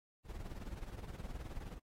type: noise with tremolo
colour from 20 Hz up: brown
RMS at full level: -42 dBFS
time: 0.24-1.8 s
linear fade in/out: 50 ms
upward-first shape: triangle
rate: 19 Hz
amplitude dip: 80%
effects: AAC 48 kbps